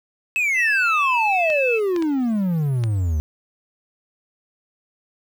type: exponential sweep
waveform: triangle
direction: down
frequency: 2637 to 73.1 Hz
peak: -16 dBFS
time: 0.36-3.2 s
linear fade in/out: 0 ms
type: tone with pitch glide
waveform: sine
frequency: 2637 to 2617 Hz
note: E7 to E7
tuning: 0 to -13 cents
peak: -20 dBFS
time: 0.54-1.8 s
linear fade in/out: 50 ms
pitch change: -13 cents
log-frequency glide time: 0.74-1.25 s
type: clicks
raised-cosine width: 0.2 ms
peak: -15 dBFS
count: 4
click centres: 1.502 / 1.963 / 2.024 / 2.838 s
effects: 8-bit